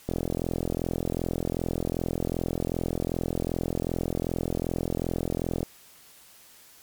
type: click train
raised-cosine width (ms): 2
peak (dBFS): -14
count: 237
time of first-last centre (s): 0.09-5.63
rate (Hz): 42.6
effects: white hiss -53 dBFS RMS until 6.82 s + MP3 96 kbps